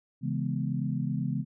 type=chord; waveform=sine; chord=C# minor seventh; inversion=none; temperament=equal with one note detuned; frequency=137.08 / 164.81 / 207.7 / 246.9 Hz; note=C#3 / E3 / G#3 / B3; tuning=-19 / 0 / 0 / 0 cents; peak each=-31 / -33 / -34 / -35 dBFS; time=0.21-1.45 s; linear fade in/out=50 ms; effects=none